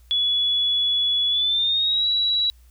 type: tone with pitch glide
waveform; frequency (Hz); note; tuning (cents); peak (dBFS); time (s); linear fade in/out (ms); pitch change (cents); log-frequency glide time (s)
sine; 3400 to 3906; G#7 to B7; +40 to -20; -18; 0.11-2.5; 0; +240; 1.29-2.07
effects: added 60 Hz sine -48 dBFS peak until 2.7 s + white hiss -62 dBFS RMS until 2.7 s